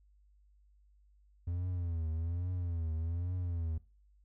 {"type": "tone with vibrato", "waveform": "triangle", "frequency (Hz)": 85, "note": "F2", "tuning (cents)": -46, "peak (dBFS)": -31, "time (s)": [1.47, 3.78], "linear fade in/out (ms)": 5, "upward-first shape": "triangle", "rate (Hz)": 1.2, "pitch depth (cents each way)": 130, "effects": ["noise-tail reverb RT60 0.3 s tail -19 dB re dry", "added 50 Hz sine -62 dBFS peak until 4.24 s"]}